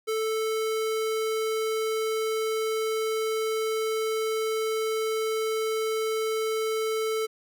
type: tone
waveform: square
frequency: 440 Hz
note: A4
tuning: in tune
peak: -26 dBFS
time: 0.07-7.27 s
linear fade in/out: 20 ms
effects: none